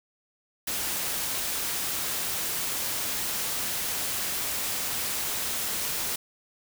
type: noise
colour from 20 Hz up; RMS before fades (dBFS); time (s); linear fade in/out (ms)
white; -30; 0.67-6.16; 5
effects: none